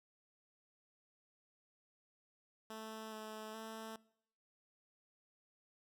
10% pulse tone with pitch steps, 219.8 / 216.9 / 221.9 Hz, A3 / A3 / A3, -2 / -25 / +15 cents, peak -38 dBFS, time 2.7-3.96 s, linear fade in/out 2 ms, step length 420 ms, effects noise-tail reverb RT60 0.7 s tail -22 dB re dry

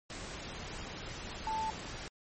sine tone in noise, 880 Hz, A5, in tune, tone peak -32 dBFS, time 1.47-1.7 s, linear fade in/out 0 ms, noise pink, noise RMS -43 dBFS, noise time 0.1-2.08 s, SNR +8 dB, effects MP3 32 kbps

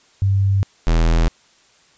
sine / square tone pair in turn, 98 / 41.2 Hz, G2 / E1, 0 / 0 cents, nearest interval octave + minor third, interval 1500 cents, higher first, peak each -13 dBFS, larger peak neither, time 0.22-0.63 / 0.87-1.28 s, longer neither, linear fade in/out 0 ms, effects white hiss -54 dBFS RMS until 1.97 s + resampled to 16000 Hz

